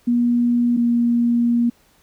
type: tone pair in turn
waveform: sine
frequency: 240 / 237.1 Hz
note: B3 / A#3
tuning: -49 / +30 cents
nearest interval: unison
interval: 21 cents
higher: first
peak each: -14 dBFS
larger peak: neither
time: 0.07-0.77 / 0.77-1.7 s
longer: second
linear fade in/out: 10 ms
effects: pink hiss -57 dBFS RMS until 2.02 s